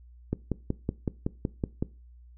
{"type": "click train", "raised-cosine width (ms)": 3, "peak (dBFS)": -14, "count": 9, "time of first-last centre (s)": [0.33, 1.825], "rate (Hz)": 5.35, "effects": ["noise-tail reverb RT60 0.3 s tail -20 dB re dry", "added 60 Hz sine -49 dBFS peak until 2.37 s"]}